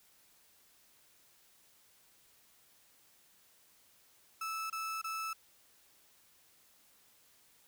35% pulse tone bursts, 1311 Hz, E6, 10 cents flat, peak -35 dBFS, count 3, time 4.41-5.332 s, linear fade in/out 5 ms, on 290 ms, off 26 ms, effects white hiss -66 dBFS RMS until 7.67 s

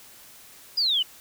sine exponential sweep, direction down, 5030 to 2883 Hz, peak -20 dBFS, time 0.77-1.03 s, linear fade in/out 10 ms, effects white hiss -49 dBFS RMS until 1.2 s

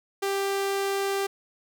sawtooth tone, 394 Hz, G4, 9 cents sharp, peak -21 dBFS, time 0.22-1.27 s, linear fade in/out 10 ms, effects none

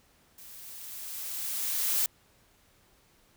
blue noise with level ramp, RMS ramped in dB -49 to -26 dBFS, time 0.38-2.06 s, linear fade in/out 2 ms, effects pink hiss -64 dBFS RMS until 3.36 s

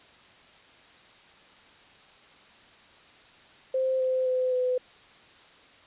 sine tone with pitch steps, 522 / 516 / 510.1 / 504.2 Hz, C5 / C5 / C5 / B4, -4 / -24 / -44 / +36 cents, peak -23 dBFS, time 3.74-4.78 s, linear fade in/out 5 ms, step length 260 ms, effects white hiss -54 dBFS RMS until 5.86 s + resampled to 8000 Hz

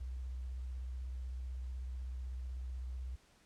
sine tone with vibrato, 63.3 Hz, B1, 43 cents sharp, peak -39 dBFS, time 0-3.16 s, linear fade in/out 10 ms, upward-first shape triangle, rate 16 Hz, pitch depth 75 cents each way, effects pink hiss -67 dBFS RMS until 3.45 s + low-pass 9000 Hz 12 dB/octave

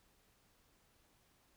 silence, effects pink hiss -72 dBFS RMS until 1.56 s

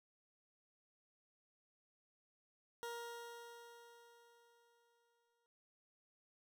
20% pulse tone with exponential decay, 470.5 Hz, A#4, 16 cents sharp, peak -38 dBFS, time 2.83-5.46 s, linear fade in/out 0 ms, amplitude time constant 570 ms, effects noise-tail reverb RT60 0.7 s tail -26 dB re dry

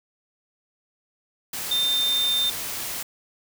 sine tone in noise, 3600 Hz, A7, 39 cents sharp, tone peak -20 dBFS, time 1.71-2.5 s, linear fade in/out 5 ms, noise white, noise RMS -31 dBFS, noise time 1.53-3.03 s, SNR +8 dB, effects none

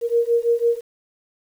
sine beating tone pair, 466.2 / 472.2 Hz, A#4 / A#4, 0 / +22 cents, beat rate 6 Hz, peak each -19 dBFS, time 0.01-0.81 s, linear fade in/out 50 ms, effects 8-bit

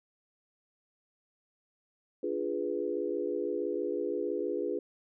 sine chord, D diminished seventh, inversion none, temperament equal, 293.7 / 349.2 / 415.3 / 493.9 Hz, D4 / F4 / Ab4 / Cb5, 0 / 0 / 0 / 0 cents, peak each -38 / -35 / -34 / -36 dBFS, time 2.23-4.79 s, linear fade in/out 5 ms, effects none

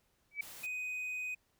sine tone with exponential growth, 2291 Hz, D7, 44 cents flat, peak -30 dBFS, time 0.31-0.41 s, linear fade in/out 5 ms, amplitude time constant 21 ms
white noise, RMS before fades -50 dBFS, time 0.41-0.67 s, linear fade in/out 20 ms
triangle tone, 2500 Hz, D#7, 8 cents sharp, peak -35 dBFS, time 0.63-1.35 s, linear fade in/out 10 ms
effects pink hiss -75 dBFS RMS until 1.59 s

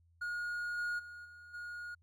triangle tone with level steps, 1437 Hz, F6, 49 cents sharp, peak -34 / -32 / -45 / -50 / -40 dBFS, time 0.21-1.95 s, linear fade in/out 10 ms, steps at 0.77 / 0.98 / 1.24 / 1.53 s, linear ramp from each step 20 ms, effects added 84 Hz sine -65 dBFS peak until 2.02 s

